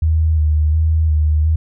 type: tone with vibrato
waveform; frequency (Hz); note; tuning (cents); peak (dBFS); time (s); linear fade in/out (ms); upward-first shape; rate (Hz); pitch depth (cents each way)
sine; 78; D#2; +5; -11; 0.02-1.56; 5; square; 1.4; 32
effects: none